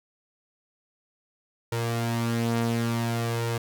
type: tone pair together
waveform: sawtooth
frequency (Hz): 116.54 / 232.5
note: A#2 / A#3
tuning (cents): 0 / -4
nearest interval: octave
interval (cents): 1196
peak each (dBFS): -22 / -26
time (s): 1.72-3.58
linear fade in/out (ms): 5
effects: none